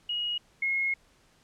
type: tone pair in turn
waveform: sine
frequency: 2891 / 2161 Hz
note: F#7 / C#7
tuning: -41 / -45 cents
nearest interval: perfect fourth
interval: 504 cents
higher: first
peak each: -28 / -25 dBFS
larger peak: second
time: 0.09-0.38 / 0.62-0.94 s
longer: second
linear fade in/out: 5 ms
effects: pink hiss -63 dBFS RMS until 1.43 s + low-pass 9000 Hz 12 dB/octave